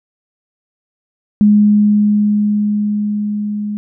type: tone with level ramp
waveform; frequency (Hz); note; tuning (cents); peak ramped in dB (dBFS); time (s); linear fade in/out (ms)
sine; 208.4; G#3; +6; -5 to -18; 1.41-3.77; 0
effects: none